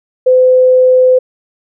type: tone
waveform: sine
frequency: 510 Hz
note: C5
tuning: 44 cents flat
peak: -4 dBFS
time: 0.26-1.19 s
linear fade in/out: 10 ms
effects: none